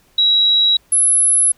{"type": "tone pair in turn", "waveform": "sine", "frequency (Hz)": [3874, 10977], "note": ["B7", "F9"], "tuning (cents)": [-34, -31], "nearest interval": "octave + tritone", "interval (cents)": 1803, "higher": "second", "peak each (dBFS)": -10, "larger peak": "neither", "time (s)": [[0.18, 0.77], [0.92, 1.52]], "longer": "second", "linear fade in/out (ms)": 5, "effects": ["pink hiss -55 dBFS RMS until 1.57 s"]}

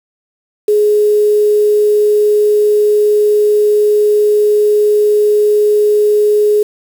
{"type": "tone with quantisation", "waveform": "sine", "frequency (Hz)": 419.4, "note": "G#4", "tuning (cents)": 17, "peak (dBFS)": -7, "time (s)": [0.68, 6.63], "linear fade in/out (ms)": 5, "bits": 5, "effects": []}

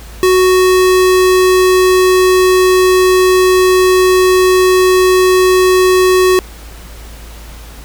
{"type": "tone", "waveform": "square", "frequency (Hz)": 370, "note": "F#4", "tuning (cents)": 0, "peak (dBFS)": -7, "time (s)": [0.23, 6.39], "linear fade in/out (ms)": 0, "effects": ["added 55 Hz sine -30 dBFS peak until 7.84 s", "pink hiss -36 dBFS RMS until 7.84 s"]}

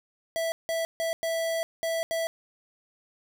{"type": "tone bursts at uneven times", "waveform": "square", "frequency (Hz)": 658, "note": "E5", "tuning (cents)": -3, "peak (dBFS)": -27, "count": 6, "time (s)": [[0.36, 0.52], [0.69, 0.85], [1, 1.13], [1.23, 1.63], [1.83, 2.03], [2.11, 2.27]], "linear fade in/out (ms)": 0, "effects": ["9-bit"]}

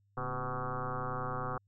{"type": "tone with frequency modulation", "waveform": "sine", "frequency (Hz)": 630, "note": "D#5", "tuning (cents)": 21, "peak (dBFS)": -33, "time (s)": [0.17, 1.58], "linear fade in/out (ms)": 5, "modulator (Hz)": 123, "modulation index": 5.8, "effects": ["added 100 Hz sine -68 dBFS peak until 1.67 s"]}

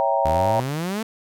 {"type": "chord", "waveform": "sine", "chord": "C# diminished seventh", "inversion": "none", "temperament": "equal", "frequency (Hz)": [554.4, 659.3, 784, 932.3], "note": ["C#5", "E5", "G5", "Bb5"], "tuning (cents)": [0, 0, 0, 0], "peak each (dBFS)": -23, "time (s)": [0, 0.6], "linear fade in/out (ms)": 0}
{"type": "exponential sweep", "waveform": "sawtooth", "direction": "up", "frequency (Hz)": [73, 229], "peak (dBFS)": -20, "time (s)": [0.25, 1.03], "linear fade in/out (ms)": 5}
{"effects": []}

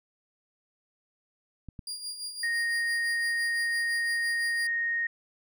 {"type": "clicks", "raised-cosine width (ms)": 5, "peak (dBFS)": [-29, -28], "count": 2, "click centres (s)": [1.687, 1.792]}
{"type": "tone with tremolo", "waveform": "30% pulse", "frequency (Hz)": 4815, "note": "D8", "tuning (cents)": 42, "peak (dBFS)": -30, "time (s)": [1.87, 4.67], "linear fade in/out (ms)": 2, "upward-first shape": "sine", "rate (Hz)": 5.9, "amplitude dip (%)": 60}
{"type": "tone", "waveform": "sine", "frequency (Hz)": 1861, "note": "A#6", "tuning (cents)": -3, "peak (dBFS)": -26, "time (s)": [2.43, 5.07], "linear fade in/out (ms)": 5}
{"effects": []}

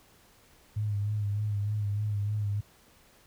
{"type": "tone with vibrato", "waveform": "sine", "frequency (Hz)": 103.83, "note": "G#2", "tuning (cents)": 0, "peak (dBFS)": -27, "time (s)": [0.76, 2.61], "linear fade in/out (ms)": 10, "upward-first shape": "sine", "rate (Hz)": 3.3, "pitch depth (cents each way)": 42, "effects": ["pink hiss -60 dBFS RMS until 3.26 s"]}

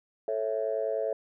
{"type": "chord", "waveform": "sine", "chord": "A major", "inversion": "none", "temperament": "just", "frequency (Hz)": [440, 550, 660], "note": ["A4", "C#5", "E5"], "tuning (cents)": [0, -14, 2], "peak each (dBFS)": -31, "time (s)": [0.28, 1.13], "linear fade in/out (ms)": 2, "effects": ["tanh soft clip ceiling -18 dBFS"]}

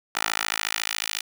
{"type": "tone with high-pass filter sweep", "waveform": "10% pulse", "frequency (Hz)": 54, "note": "A1", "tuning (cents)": -32, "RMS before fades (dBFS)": -28, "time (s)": [0.15, 1.21], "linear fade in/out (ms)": 5, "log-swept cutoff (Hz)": [1200, 2900], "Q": 0.95, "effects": []}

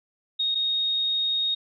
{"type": "tone pair in turn", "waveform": "sine", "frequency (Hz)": [3729, 3729], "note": ["A#7", "A#7"], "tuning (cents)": [0, 0], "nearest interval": "unison", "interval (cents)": 0, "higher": "neither", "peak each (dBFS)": -22, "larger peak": "neither", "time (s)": [[0.39, 0.55], [0.55, 1.55]], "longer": "second", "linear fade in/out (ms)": 10, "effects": []}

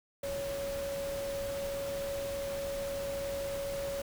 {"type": "tone in noise", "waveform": "sine", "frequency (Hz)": 557, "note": "C#5", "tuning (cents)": 8, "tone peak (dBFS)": -34, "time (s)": [0.23, 4.02], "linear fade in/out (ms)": 5, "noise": "pink", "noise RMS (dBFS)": -43, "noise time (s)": [0.23, 4.02], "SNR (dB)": 6, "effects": []}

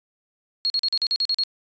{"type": "tone bursts", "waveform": "sine", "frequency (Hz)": 4300, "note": "C8", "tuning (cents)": 47, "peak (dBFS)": -19, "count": 9, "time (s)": [0.65, 1.436], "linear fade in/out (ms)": 0, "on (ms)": 50, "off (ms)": 42, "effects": ["resampled to 16000 Hz"]}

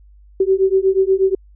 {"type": "beating tone pair", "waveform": "sine", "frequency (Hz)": [379, 387.3], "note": ["F#4", "G4"], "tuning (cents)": [42, -21], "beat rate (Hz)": 8.3, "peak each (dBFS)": -15, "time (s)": [0.4, 1.35], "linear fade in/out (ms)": 5, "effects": ["added 50 Hz sine -43 dBFS peak until 1.55 s"]}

